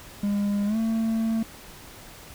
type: tone with pitch glide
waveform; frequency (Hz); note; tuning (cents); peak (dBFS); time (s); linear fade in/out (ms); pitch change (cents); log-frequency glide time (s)
triangle; 203.2 to 224.2; G#3 to A3; -38 to +33; -20; 0.23-1.43; 5; +171; 0.66-0.77
effects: pink hiss -45 dBFS RMS until 2.34 s